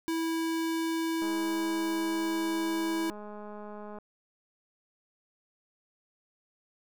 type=tone; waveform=square; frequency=327.3 Hz; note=E4; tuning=12 cents flat; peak=-29 dBFS; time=0.08-3.1 s; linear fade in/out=0 ms
type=click train; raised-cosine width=1 ms; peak=-31 dBFS; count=579; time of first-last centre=1.22-3.986 s; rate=209 Hz
effects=none